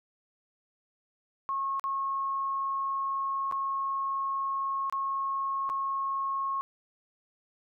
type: tone with dropouts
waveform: sine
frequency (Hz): 1089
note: C#6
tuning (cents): -31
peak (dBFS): -28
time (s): 1.49-6.61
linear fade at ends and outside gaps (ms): 0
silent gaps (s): 1.796-1.84 / 3.513-3.523 / 4.898-4.925 / 5.692-5.699
effects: none